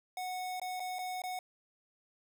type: tone with dropouts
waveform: square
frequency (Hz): 736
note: F#5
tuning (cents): -9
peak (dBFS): -37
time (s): 0.17-1.39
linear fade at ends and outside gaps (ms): 2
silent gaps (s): 0.598-0.616 / 0.797-0.802 / 0.986-0.99 / 1.219-1.237
effects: none